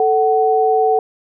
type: tone pair together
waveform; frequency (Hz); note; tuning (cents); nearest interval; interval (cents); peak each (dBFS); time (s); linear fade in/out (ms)
sine; 440.4 / 750; A4 / F#5; +2 / +23; major sixth; 921; -14; 0-0.99; 2
effects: none